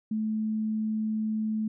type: tone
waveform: sine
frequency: 217.2 Hz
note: A3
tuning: 22 cents flat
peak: -26 dBFS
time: 0.11-1.68 s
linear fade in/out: 5 ms
effects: none